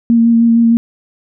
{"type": "tone with vibrato", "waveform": "sine", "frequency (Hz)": 231.4, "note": "A#3", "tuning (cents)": -13, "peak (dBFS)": -6, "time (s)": [0.1, 0.77], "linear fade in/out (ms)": 0, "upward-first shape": "square", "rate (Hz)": 6.5, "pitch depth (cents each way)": 12, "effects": []}